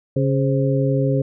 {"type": "harmonic tone with a mistuned harmonic", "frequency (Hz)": 138.1, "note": "C#3", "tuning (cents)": -6, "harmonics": [1, 2, 3, 4], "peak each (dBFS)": [-18, -23, -24, -23], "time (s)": [0.16, 1.22], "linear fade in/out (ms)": 5, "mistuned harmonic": 4, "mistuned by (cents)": -83, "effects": []}